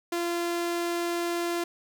sawtooth tone, 343.9 Hz, F4, 27 cents flat, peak -23 dBFS, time 0.12-1.64 s, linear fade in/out 5 ms, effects none

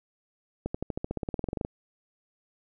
accelerating click train, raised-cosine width 2 ms, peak -17 dBFS, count 18, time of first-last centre 0.66-1.649 s, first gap 85 ms, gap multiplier 0.95, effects none

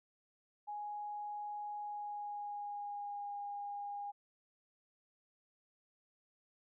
sine tone with pitch glide, 831 to 813.9 Hz, G#5 to G#5, +1 to -35 cents, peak -40 dBFS, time 0.67-4.12 s, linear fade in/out 20 ms, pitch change -36 cents, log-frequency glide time 1.78-3.35 s, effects none

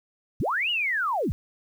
sine linear two-way sweep, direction up then down, 46.25 to 2960 to 46.25 Hz, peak -23 dBFS, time 0.4-1.32 s, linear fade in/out 0 ms, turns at 0.7 s, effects 9-bit

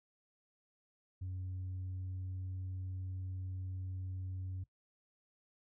sine tone with pitch glide, 92.5 to 93.09 Hz, F#2 to F#2, 0 to +11 cents, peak -37 dBFS, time 1.21-4.64 s, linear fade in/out 10 ms, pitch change +11 cents, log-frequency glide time 1.39-2.56 s, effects noise-tail reverb RT60 0.1 s tail -18 dB re dry + tanh soft clip ceiling -37 dBFS

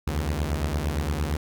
sawtooth beating tone pair, 70.5 / 79.2 Hz, C#2 / D#2, +30 / +31 cents, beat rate 8.7 Hz, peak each -23 / -24 dBFS, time 0.07-1.37 s, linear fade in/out 5 ms, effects none

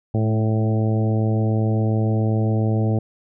harmonic tone with a mistuned harmonic, 110 Hz, A2, in tune, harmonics 1 / 2 / 3 / 4 / 5 / 6 / 7, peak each -18 / -24 / -28 / -30 / -32 / -34 / -35 dBFS, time 0.14-2.99 s, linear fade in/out 5 ms, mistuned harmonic 2, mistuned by -22 cents, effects none

